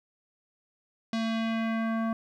square tone with low-pass filter sweep, 225.3 Hz, A3, 41 cents sharp, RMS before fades -29 dBFS, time 1.13-2.13 s, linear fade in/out 2 ms, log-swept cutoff 4600 to 1200 Hz, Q 1.6, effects 11-bit

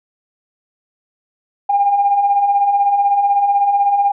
sine beating tone pair, 791 / 807 Hz, G5 / G#5, +15 / -50 cents, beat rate 16 Hz, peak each -20 / -11 dBFS, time 1.69-4.12 s, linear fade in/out 10 ms, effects tanh soft clip ceiling -4 dBFS

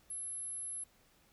sine tone, 11010 Hz, F9, 26 cents flat, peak -39 dBFS, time 0.1-0.84 s, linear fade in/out 5 ms, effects pink hiss -68 dBFS RMS until 1.32 s

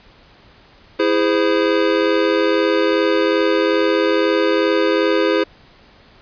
square chord, E augmented, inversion none, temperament just, 329.6 / 412 / 515 Hz, E4 / G#4 / B#4, 0 / -14 / -28 cents, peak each -19 dBFS, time 0.99-5.44 s, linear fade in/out 10 ms, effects pink hiss -48 dBFS RMS until 6.21 s + resampled to 11025 Hz

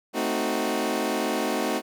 20% pulse chord, A diminished seventh, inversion none, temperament equal with one note detuned, 221.5 / 261.6 / 311.1 / 370 Hz, A3 / C4 / Eb4 / Gb4, +12 / 0 / 0 / 0 cents, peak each -25 dBFS, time 0.13-1.82 s, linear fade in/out 50 ms, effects none

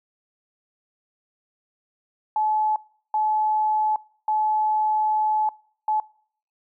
sine tone bursts at uneven times, 859 Hz, A5, 42 cents flat, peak -19 dBFS, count 4, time 2.36-2.76 / 3.14-3.96 / 4.28-5.49 / 5.88-6 s, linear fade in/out 2 ms, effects noise-tail reverb RT60 0.6 s tail -25 dB re dry

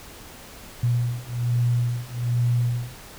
sine beating tone pair, 120 / 121.2 Hz, B2 / B2, -49 / -32 cents, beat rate 1.2 Hz, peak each -24 / -23 dBFS, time 0.83-2.94 s, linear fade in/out 5 ms, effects pink hiss -43 dBFS RMS until 3.18 s

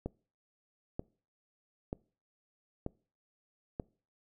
click train, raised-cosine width 2 ms, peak -22 dBFS, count 5, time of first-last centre 0.06-3.798 s, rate 1.07 Hz, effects noise-tail reverb RT60 0.4 s tail -24 dB re dry

